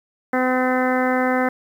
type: harmonic tone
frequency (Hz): 255.1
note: C4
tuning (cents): -44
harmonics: 1 / 2 / 3 / 4 / 5 / 6 / 7 / 8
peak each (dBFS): -21 / -22 / -24 / -30 / -28 / -28 / -29 / -30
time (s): 0.33-1.49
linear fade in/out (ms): 5
effects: 8-bit